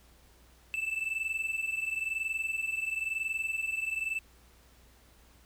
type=tone pair together; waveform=triangle; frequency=2636 / 2657 Hz; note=E7 / E7; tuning=-1 / +13 cents; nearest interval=unison; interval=14 cents; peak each=-31 / -34 dBFS; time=0.74-4.19 s; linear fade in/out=0 ms; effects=added 60 Hz sine -60 dBFS peak until 5.45 s + pink hiss -62 dBFS RMS until 5.45 s